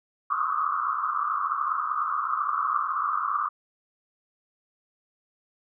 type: band-pass noise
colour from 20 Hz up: white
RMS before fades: -27 dBFS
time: 0.3-3.49 s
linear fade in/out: 10 ms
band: 1100 to 1300 Hz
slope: 96 dB/octave
effects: none